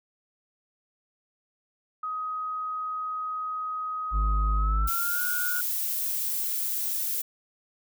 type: tone with pitch glide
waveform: sine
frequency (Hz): 1258 to 1445.1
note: D#6 to F#6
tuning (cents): +19 to -41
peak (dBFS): -29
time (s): 2.03-5.61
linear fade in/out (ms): 5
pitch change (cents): +240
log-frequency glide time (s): 4.55-5.22
type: tone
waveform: triangle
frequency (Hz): 52.1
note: G#1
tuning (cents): +6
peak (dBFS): -20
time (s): 4.11-4.9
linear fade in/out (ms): 50
type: noise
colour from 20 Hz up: violet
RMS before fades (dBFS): -29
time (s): 4.87-7.22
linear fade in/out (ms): 10
effects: none